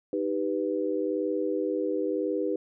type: chord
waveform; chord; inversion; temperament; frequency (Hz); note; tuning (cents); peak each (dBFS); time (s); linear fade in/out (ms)
sine; Eb augmented; none; equal; 311.1 / 392 / 493.9; Eb4 / G4 / B4; 0 / 0 / 0; -30; 0.13-2.56; 2
effects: none